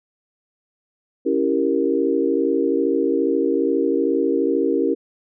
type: chord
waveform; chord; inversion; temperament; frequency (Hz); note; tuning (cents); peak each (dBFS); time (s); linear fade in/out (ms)
sine; C# diminished seventh; none; equal; 277.2 / 329.6 / 392 / 466.2; C#4 / E4 / G4 / Bb4; 0 / 0 / 0 / 0; -22; 1.25-4.95; 20
effects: none